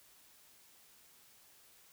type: silence
effects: white hiss -63 dBFS RMS until 1.92 s